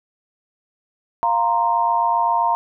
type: chord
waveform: sine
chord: F suspended fourth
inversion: none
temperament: equal with one note detuned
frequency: 698.5 / 932.3 / 1039.9 Hz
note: F5 / Bb5 / C6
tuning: 0 / 0 / -11 cents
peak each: -22 / -17 / -23 dBFS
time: 1.23-2.55 s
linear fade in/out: 0 ms
effects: none